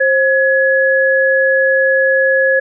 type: tone pair together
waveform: sine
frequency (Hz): 531 / 1688.8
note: C5 / G#6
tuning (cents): +25 / +29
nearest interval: octave + minor sixth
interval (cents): 2004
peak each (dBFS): -12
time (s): 0-2.6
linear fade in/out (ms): 10
effects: none